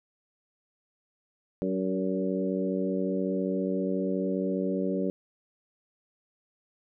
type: harmonic tone with a mistuned harmonic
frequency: 94.6 Hz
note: F#2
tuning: 39 cents sharp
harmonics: 2 / 3 / 4 / 5 / 6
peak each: -30 / -32 / -33 / -34 / -35 dBFS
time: 1.62-5.1 s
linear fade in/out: 0 ms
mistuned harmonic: 5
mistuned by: -16 cents
effects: none